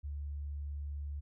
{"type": "tone", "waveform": "sine", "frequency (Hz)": 72.2, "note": "D2", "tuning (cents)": -29, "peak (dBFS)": -37, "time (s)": [0.03, 1.21], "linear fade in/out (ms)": 20, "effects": []}